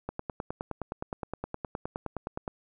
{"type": "click train", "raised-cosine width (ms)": 1, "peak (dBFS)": -19, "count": 24, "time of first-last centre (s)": [0.09, 2.478], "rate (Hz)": 9.63, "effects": []}